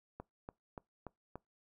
click train, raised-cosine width 1 ms, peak -30 dBFS, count 5, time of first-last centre 0.2-1.356 s, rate 3.46 Hz, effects noise-tail reverb RT60 0.2 s tail -24 dB re dry

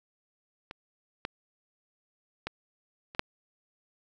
clicks, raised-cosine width 0.3 ms, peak -24 / -16 / -17 / -28 / -8 dBFS, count 5, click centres 0.711 / 1.251 / 2.47 / 3.149 / 3.194 s, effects none

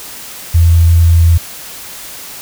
sine tone, 83.8 Hz, E2, 29 cents sharp, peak -4 dBFS, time 0.54-1.38 s, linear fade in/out 10 ms, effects white hiss -29 dBFS RMS until 2.41 s

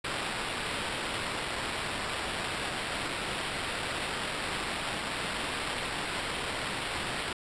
white noise with sample-and-hold, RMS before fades -34 dBFS, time 0.04-7.33 s, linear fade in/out 5 ms, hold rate 6300 Hz, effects resampled to 22050 Hz

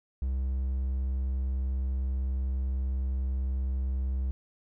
triangle tone, 65.41 Hz, C2, in tune, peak -25 dBFS, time 0.22-4.31 s, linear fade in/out 0 ms, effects none

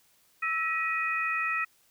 sine tone cluster, 1311 / 1911 / 2496 Hz, E6 / A#6 / D#7, -10 / +43 / +5 cents, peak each -31 dBFS, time 0.42-1.65 s, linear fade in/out 10 ms, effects white hiss -65 dBFS RMS until 1.9 s

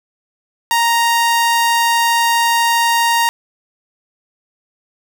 sawtooth tone, 932.3 Hz, A#5, in tune, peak -8 dBFS, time 0.71-3.29 s, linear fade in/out 0 ms, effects none

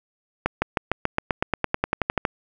accelerating click train, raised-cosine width 0.5 ms, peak -5 dBFS, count 17, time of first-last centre 0.46-2.252 s, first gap 160 ms, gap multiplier 0.95, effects none

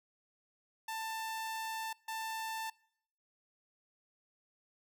sawtooth tone bursts at uneven times, 889 Hz, A5, 18 cents sharp, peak -34 dBFS, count 2, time 0.88-1.93 / 2.08-2.7 s, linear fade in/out 5 ms, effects noise-tail reverb RT60 0.7 s tail -24 dB re dry

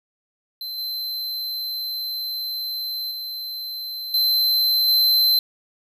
square tone with level steps, 4085 Hz, C8, 42 cents flat, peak -29 / -26 / -29 / -17 / -15 dBFS, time 0.61-5.39 s, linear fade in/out 2 ms, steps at 0.78 / 3.11 / 4.14 / 4.88 s, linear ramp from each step 2 ms, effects none

